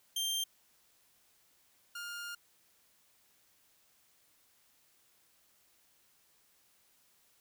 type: tone pair in turn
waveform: sawtooth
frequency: 3167 / 1410.7 Hz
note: G7 / F6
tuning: +17 / +17 cents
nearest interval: octave + major second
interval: 1400 cents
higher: first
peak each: -29 / -37 dBFS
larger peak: first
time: 0.16-0.44 / 1.95-2.35 s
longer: second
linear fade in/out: 5 ms
effects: white hiss -69 dBFS RMS until 7.4 s